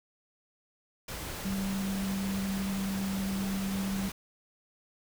sine tone in noise, 194.2 Hz, G3, 16 cents flat, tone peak -30 dBFS, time 1.45-4.09 s, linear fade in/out 5 ms, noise pink, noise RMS -39 dBFS, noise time 1.08-4.12 s, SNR +6 dB, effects none

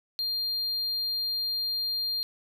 triangle tone, 4200 Hz, C8, 6 cents sharp, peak -26 dBFS, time 0.19-2.23 s, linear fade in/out 0 ms, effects none

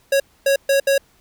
square tone bursts at uneven times, 551 Hz, C#5, 11 cents flat, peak -14 dBFS, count 4, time 0.12-0.2 / 0.46-0.56 / 0.69-0.8 / 0.87-0.98 s, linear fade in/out 5 ms, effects pink hiss -57 dBFS RMS until 1.2 s

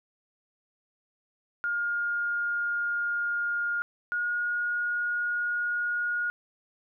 sine tone pair in turn, 1417 / 1437.6 Hz, F6 / F6, +25 / +50 cents, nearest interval unison, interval 25 cents, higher second, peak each -26 dBFS, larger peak neither, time 1.64-3.82 / 4.12-6.3 s, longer neither, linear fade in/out 0 ms, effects none

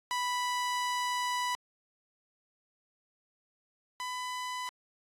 sawtooth tone pair in turn, 987.8 / 999.9 Hz, B5 / B5, 0 / +21 cents, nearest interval unison, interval 21 cents, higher second, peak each -26 / -31 dBFS, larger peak first, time 0.11-1.55 / 4-4.69 s, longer first, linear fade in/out 0 ms, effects low-pass 10000 Hz 12 dB/octave + AAC 64 kbps

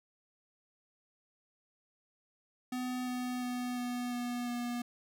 square tone with pitch steps, 251.4 / 249.4 / 247.4 / 245.4 / 243.4 / 241.4 Hz, B3 / B3 / B3 / B3 / B3 / B3, +31 / +17 / +3 / -11 / -25 / -39 cents, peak -35 dBFS, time 2.72-4.82 s, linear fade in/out 5 ms, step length 350 ms, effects none

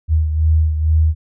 sine beating tone pair, 78.4 / 80.6 Hz, D#2 / E2, +14 / -38 cents, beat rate 2.2 Hz, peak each -12 / -20 dBFS, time 0.08-1.15 s, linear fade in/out 50 ms, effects none

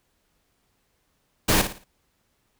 pink noise with echo, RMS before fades -19 dBFS, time 1.48-1.62 s, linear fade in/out 10 ms, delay 56 ms, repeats 4, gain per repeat -9 dB, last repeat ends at 1.844 s, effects pink hiss -70 dBFS RMS until 2.59 s

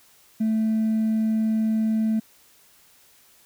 triangle tone with hard clipping, 220 Hz, A3, in tune, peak -19 dBFS, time 0.4-2.2 s, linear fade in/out 10 ms, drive 2 dB, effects white hiss -56 dBFS RMS until 3.45 s

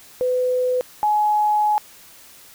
sine tone pair in turn, 503 / 843 Hz, B4 / G#5, +32 / +26 cents, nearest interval major sixth, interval 894 cents, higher second, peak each -17 / -15 dBFS, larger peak second, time 0.21-0.81 / 1.03-1.78 s, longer second, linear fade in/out 0 ms, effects white hiss -46 dBFS RMS until 2.54 s

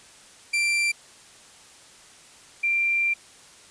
40% pulse / sine tone pair in turn, 2357 / 2368 Hz, D7 / D7, +6 / +14 cents, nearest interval unison, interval 8 cents, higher second, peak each -20 dBFS, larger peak neither, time 0.53-0.92 / 2.63-3.14 s, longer second, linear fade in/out 10 ms, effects white hiss -50 dBFS RMS until 3.7 s + resampled to 22050 Hz

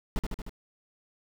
brown noise with echo, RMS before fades -27 dBFS, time 0.16-0.19 s, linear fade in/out 0 ms, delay 76 ms, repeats 4, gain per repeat -3 dB, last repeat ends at 0.494 s, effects none

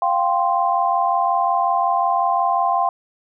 sine chord, F suspended second, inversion none, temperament equal, 698.5 / 784 / 1046.5 Hz, F5 / G5 / C6, 0 / 0 / 0 cents, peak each -20 dBFS, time 0.02-2.89 s, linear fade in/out 2 ms, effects none

